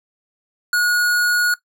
sine tone with hard clipping, 1449 Hz, F#6, 37 cents flat, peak -16 dBFS, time 0.73-1.54 s, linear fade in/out 2 ms, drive 18 dB, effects noise-tail reverb RT60 0.1 s tail -17 dB re dry

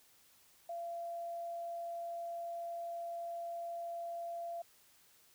sine tone, 683 Hz, F5, 39 cents flat, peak -39 dBFS, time 0.69-4.62 s, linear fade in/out 5 ms, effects white hiss -66 dBFS RMS until 5.34 s

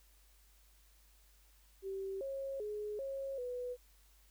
sine tone with pitch steps, 387.5 / 544 / 419.8 / 544 / 494.3 Hz, G4 / C#5 / G#4 / C#5 / B4, -20 / -33 / +19 / -33 / +1 cents, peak -38 dBFS, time 1.82-3.77 s, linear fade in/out 50 ms, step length 390 ms, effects added 50 Hz sine -64 dBFS peak until 4.3 s + white hiss -69 dBFS RMS until 4.3 s

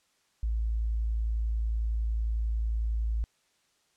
sine tone, 55.5 Hz, A1, 16 cents sharp, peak -26 dBFS, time 0.43-3.24 s, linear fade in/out 0 ms, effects white hiss -70 dBFS RMS until 3.96 s + low-pass 8000 Hz 12 dB/octave

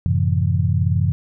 sine chord, F# half-diminished seventh, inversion none, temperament just, 92.5 / 111 / 133.2 / 166.5 Hz, F#2 / A2 / C3 / E3, 0 / +16 / +31 / +18 cents, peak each -18 / -23 / -21 / -23 dBFS, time 0.06-1.12 s, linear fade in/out 0 ms, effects none

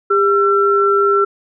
sine tone pair together, 400.7 / 1348.6 Hz, G4 / E6, +38 / +39 cents, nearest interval octave + major sixth, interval 2101 cents, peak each -13 dBFS, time 0.1-1.25 s, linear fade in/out 10 ms, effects none

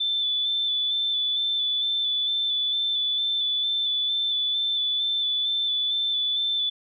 sine tone with vibrato, 3506 Hz, A7, 7 cents flat, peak -22 dBFS, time 0-6.7 s, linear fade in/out 10 ms, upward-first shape square, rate 2.2 Hz, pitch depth 18 cents each way, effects none

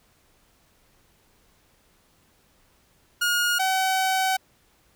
sawtooth tone pair in turn, 1432 / 758.6 Hz, F6 / F#5, +43 / +43 cents, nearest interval major seventh, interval 1100 cents, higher first, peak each -17 dBFS, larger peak neither, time 3.21-3.59 / 3.59-4.37 s, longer second, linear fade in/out 10 ms, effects pink hiss -62 dBFS RMS until 4.95 s

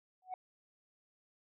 sine tone with exponential growth, 742 Hz, F#5, 5 cents sharp, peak -33 dBFS, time 0.22-0.34 s, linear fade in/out 2 ms, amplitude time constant 24 ms, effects tanh soft clip ceiling -35 dBFS

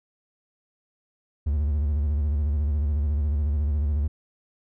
triangle tone with vibrato, 73.42 Hz, D2, in tune, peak -19 dBFS, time 1.46-4.08 s, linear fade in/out 10 ms, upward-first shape square, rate 14 Hz, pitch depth 82 cents each way, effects none

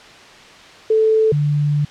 sine tone pair in turn, 439 / 146.82 Hz, A4 / D3, -4 / 0 cents, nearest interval octave + perfect fifth, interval 1896 cents, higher first, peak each -11 / -14 dBFS, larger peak first, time 0.9-1.32 / 1.32-1.85 s, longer second, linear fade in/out 5 ms, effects white hiss -41 dBFS RMS until 1.9 s + low-pass 4000 Hz 12 dB/octave

